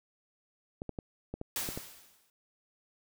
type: clicks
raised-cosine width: 2 ms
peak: -24 dBFS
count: 7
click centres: 0.819 / 0.893 / 0.988 / 1.34 / 1.414 / 1.689 / 1.775 s
type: noise with exponential decay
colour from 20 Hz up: white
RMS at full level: -33 dBFS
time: 1.56-2.3 s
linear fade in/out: 1 ms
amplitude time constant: 160 ms
effects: none